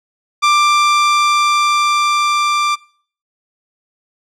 sawtooth tone with level ramp, 1182 Hz, D6, 11 cents sharp, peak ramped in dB -5 to -9 dBFS, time 0.42-2.76 s, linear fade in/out 20 ms, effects noise-tail reverb RT60 0.5 s tail -23 dB re dry + low-pass 6000 Hz 12 dB/octave

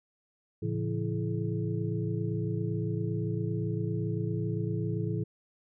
sine tone cluster, 111.8 / 139.4 / 169.5 / 331 / 424.6 Hz, A2 / C#3 / E3 / E4 / G#4, +28 / +10 / +49 / +7 / +38 cents, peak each -32 / -36 / -34 / -38 / -38 dBFS, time 0.62-5.24 s, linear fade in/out 10 ms, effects none

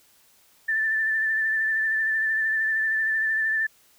sine tone with vibrato, 1767 Hz, A6, 7 cents sharp, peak -21 dBFS, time 0.68-3.67 s, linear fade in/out 10 ms, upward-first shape sine, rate 13 Hz, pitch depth 25 cents each way, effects white hiss -59 dBFS RMS until 3.98 s

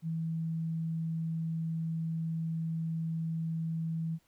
sine tone, 162.8 Hz, E3, 21 cents flat, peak -31 dBFS, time 0.02-4.19 s, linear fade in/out 50 ms, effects pink hiss -71 dBFS RMS until 4.27 s

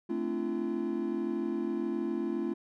triangle chord, D minor seventh, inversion second, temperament equal with one note detuned, 220 / 261.6 / 293.7 / 341.1 Hz, A3 / C4 / D4 / F4, 0 / 0 / 0 / -41 cents, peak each -34 / -35 / -36 / -31 dBFS, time 0.09-2.54 s, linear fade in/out 10 ms, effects none

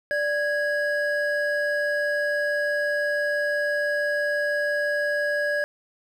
triangle tone pair together, 587.3 / 1655.9 Hz, D5 / G#6, 0 / -6 cents, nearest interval octave + tritone, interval 1794 cents, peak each -23 dBFS, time 0.11-5.64 s, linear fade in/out 0 ms, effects none

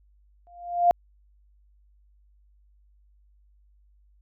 sine tone with exponential growth, 699 Hz, F5, 1 cent sharp, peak -12 dBFS, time 0.47-0.91 s, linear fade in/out 0 ms, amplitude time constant 95 ms, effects added 50 Hz sine -57 dBFS peak until 4.21 s

